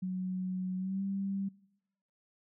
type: tone with pitch glide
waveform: sine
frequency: 185 to 195.89 Hz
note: F#3 to G3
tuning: 0 to -1 cents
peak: -32 dBFS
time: 0.02-1.49 s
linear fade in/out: 10 ms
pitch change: +99 cents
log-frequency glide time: 0.77-1.02 s
effects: noise-tail reverb RT60 0.9 s tail -23 dB re dry

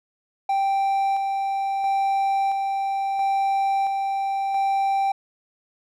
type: tone with tremolo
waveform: triangle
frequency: 784 Hz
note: G5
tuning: in tune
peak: -17 dBFS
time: 0.49-5.12 s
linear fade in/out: 5 ms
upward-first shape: square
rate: 0.74 Hz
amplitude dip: 30%
effects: none

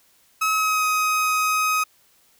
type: tone with pitch glide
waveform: 30% pulse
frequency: 1283 to 1260.2 Hz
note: E6 to D#6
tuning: -47 to +22 cents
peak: -16 dBFS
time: 0.41-1.84 s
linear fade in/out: 10 ms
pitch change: -31 cents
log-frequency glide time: 0.53-0.84 s
effects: white hiss -59 dBFS RMS until 2.39 s

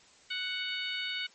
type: harmonic tone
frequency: 741 Hz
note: F#5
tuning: 2 cents sharp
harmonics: 2 / 3 / 4 / 5 / 6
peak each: -40 / -38 / -37 / -39 / -43 dBFS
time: 0.3-1.27 s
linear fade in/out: 10 ms
effects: white hiss -59 dBFS RMS until 1.34 s + MP3 32 kbps

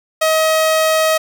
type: tone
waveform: sawtooth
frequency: 634 Hz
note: D#5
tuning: 32 cents sharp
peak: -8 dBFS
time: 0.21-1.18 s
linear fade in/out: 10 ms
effects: none

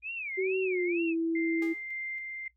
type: tone with vibrato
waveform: sine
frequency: 2398 Hz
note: D7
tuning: 36 cents sharp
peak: -34 dBFS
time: 0.02-1.15 s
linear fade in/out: 50 ms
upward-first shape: sine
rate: 2.2 Hz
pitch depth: 240 cents each way
type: tone with pitch glide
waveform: sine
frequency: 378.3 to 329.3 Hz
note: F#4 to E4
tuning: +38 to -2 cents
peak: -26 dBFS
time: 0.37-1.74 s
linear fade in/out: 20 ms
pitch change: -240 cents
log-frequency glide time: 0.64-1.08 s
type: tone with tremolo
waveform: sine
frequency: 2093 Hz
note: C7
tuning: in tune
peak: -34 dBFS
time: 1.35-2.48 s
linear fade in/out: 5 ms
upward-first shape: square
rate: 1.8 Hz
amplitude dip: 30%
type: tone with exponential decay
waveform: sawtooth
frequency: 408.7 Hz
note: G#4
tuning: 28 cents flat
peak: -36 dBFS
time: 1.62-1.89 s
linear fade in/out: 2 ms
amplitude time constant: 57 ms
effects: noise-tail reverb RT60 0.1 s tail -17 dB re dry + added 60 Hz sine -70 dBFS peak until 2.56 s

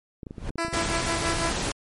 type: clicks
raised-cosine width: 3 ms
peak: -23 dBFS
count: 9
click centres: 0.232 / 0.268 / 0.309 / 0.382 / 0.505 / 0.557 / 0.649 / 0.683 / 0.729 s
type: noise with exponential growth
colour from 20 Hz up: brown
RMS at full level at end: -26 dBFS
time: 0.26-0.5 s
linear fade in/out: 5 ms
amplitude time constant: 52 ms
type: tone with tremolo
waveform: 10% pulse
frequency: 333.9 Hz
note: E4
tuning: 22 cents sharp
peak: -16 dBFS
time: 0.58-1.52 s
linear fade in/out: 2 ms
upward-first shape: sine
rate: 6 Hz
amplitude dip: 70%
type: noise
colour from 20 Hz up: pink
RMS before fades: -28 dBFS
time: 0.73-1.72 s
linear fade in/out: 5 ms
effects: MP3 48 kbps

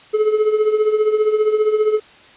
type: tone with tremolo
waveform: triangle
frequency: 428.7 Hz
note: A4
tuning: 45 cents flat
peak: -8 dBFS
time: 0.13-2 s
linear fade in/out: 20 ms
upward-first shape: triangle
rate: 15 Hz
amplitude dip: 75%
effects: white hiss -45 dBFS RMS until 2.36 s + resampled to 8000 Hz

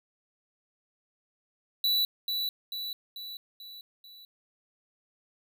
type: tone with echo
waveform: square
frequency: 3951 Hz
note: B7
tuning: in tune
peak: -24 dBFS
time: 1.84-2.05 s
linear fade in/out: 2 ms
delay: 440 ms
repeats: 5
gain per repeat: -5 dB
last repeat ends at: 4.25 s
effects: none

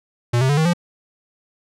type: tone with pitch steps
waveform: square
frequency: 120 / 131.62 / 144.36 / 158.34 / 173.67 Hz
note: B2 / C3 / D3 / D#3 / F3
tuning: -49 / +11 / -29 / +31 / -9 cents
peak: -15 dBFS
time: 0.33-0.735 s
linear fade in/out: 10 ms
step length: 81 ms
effects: low-pass 9000 Hz 12 dB/octave

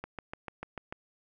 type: click train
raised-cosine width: 0.5 ms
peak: -23 dBFS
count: 7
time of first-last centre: 0.04-0.925 s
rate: 6.78 Hz
effects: none

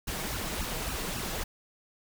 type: noise with flanger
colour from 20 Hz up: pink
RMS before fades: -34 dBFS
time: 0.07-1.44 s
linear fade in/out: 10 ms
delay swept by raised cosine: 0.7 to 6.4 ms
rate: 3.6 Hz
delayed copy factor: +0.95
effects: none

